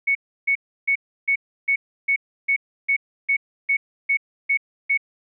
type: tone bursts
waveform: sine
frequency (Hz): 2217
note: C#7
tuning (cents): 0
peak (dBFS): -16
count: 13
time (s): 0.07-4.976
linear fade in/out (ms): 10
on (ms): 82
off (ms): 320
effects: none